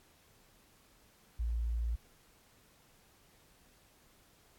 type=tone; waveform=sine; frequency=57.5 Hz; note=A#1; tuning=23 cents flat; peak=-31 dBFS; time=1.39-1.96 s; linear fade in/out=10 ms; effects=pink hiss -65 dBFS RMS until 4.58 s + AAC 64 kbps